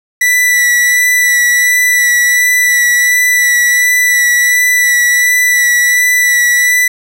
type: tone with vibrato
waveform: 45% pulse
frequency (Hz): 1964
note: B6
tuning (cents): -10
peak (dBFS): -7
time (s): 0.21-6.88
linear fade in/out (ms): 5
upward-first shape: sine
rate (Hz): 1.4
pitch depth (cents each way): 17
effects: none